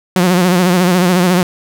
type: tone with vibrato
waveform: sawtooth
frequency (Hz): 180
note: F#3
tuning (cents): -47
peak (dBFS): -5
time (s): 0.16-1.43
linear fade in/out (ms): 2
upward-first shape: sine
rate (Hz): 14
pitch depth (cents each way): 68
effects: none